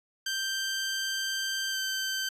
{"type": "tone with pitch glide", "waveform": "15% pulse", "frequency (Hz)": [1568, 1550.9], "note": ["G6", "G6"], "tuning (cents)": [0, -19], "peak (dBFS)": -23, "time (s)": [0.26, 2.29], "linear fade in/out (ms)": 5, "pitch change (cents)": -19, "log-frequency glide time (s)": [1.71, 1.77], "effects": ["resampled to 32000 Hz"]}